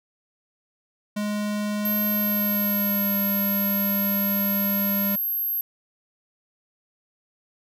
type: tone with pitch glide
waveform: square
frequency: 208.4 to 199.45 Hz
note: G#3 to G3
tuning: +6 to +30 cents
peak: -25 dBFS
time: 1.16-5.16 s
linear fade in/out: 10 ms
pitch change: -76 cents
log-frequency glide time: 2.06-3.17 s
type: tone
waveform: sine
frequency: 12544 Hz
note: G9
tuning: in tune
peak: -23 dBFS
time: 1.85-5.61 s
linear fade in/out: 2 ms
effects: none